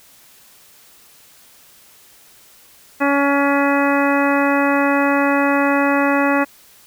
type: harmonic tone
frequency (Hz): 281.4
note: C#4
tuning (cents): +26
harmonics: 1 / 2 / 3 / 4 / 5 / 6 / 7 / 9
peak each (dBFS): -17 / -20 / -22 / -23 / -24 / -25 / -25 / -27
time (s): 3-6.45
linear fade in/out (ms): 20
effects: white hiss -48 dBFS RMS until 6.86 s